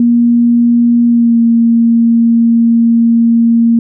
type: tone with pitch glide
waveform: sine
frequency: 237.1 to 231.6 Hz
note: A#3 to A#3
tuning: +30 to -11 cents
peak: -5 dBFS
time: 0-3.79 s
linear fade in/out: 2 ms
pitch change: -41 cents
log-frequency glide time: 1.06-1.39 s
effects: none